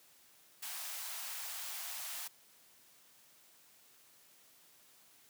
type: high-pass noise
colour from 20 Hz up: white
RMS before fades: -43 dBFS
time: 0.62-2.28 s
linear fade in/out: 10 ms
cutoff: 650 Hz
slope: 48 dB/octave
effects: white hiss -64 dBFS RMS until 5.29 s + high-pass 100 Hz 12 dB/octave